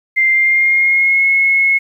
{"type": "tone with pitch glide", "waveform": "sine", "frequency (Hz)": [2093, 2177], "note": ["C7", "C#7"], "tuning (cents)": [0, -32], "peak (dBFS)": -9, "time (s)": [0.16, 1.79], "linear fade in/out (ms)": 20, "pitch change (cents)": 68, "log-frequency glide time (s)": [0.31, 1.26], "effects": ["8-bit"]}